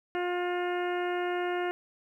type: harmonic tone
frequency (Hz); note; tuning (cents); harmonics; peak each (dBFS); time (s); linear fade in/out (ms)
355.3; F4; +30; 1 / 2 / 3 / 4 / 5 / 6 / 7 / 8; -30 / -34 / -42 / -39 / -41 / -44 / -50 / -46; 0.15-1.71; 0
effects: 11-bit